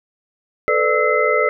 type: tone cluster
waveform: sine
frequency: 438.5 / 498.6 / 592 / 1308 / 2053 Hz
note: A4 / B4 / D5 / E6 / C7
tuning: -6 / +16 / +14 / -14 / -33 cents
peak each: -20 dBFS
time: 0.68-1.49 s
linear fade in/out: 0 ms
effects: none